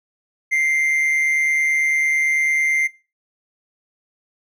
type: tone with amplitude modulation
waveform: triangle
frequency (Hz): 2093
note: C7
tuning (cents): 0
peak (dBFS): -12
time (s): 0.51-2.88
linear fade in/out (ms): 20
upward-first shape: sine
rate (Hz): 149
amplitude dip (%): 40
effects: noise-tail reverb RT60 0.3 s tail -19 dB re dry